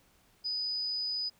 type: tone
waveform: sine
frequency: 4978 Hz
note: D#8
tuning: in tune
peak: -31 dBFS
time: 0.44-1.3 s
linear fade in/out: 20 ms
effects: pink hiss -66 dBFS RMS until 1.39 s